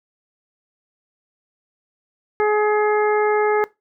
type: harmonic tone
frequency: 421.9 Hz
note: G#4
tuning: 27 cents sharp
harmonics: 1 / 2 / 3 / 4 / 5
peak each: -16 / -22 / -26 / -28 / -30 dBFS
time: 2.4-3.64 s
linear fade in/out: 0 ms
effects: noise-tail reverb RT60 0.2 s tail -20 dB re dry